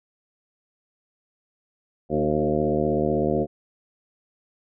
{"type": "harmonic tone with a mistuned harmonic", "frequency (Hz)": 76.1, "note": "D#2", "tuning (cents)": -38, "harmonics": [1, 2, 3, 4, 5, 6, 7, 8, 9], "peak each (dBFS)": [-34, -29, -27, -29, -26, -29, -27, -35, -30], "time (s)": [2.09, 3.47], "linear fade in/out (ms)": 50, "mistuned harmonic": 5, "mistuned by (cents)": -19, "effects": []}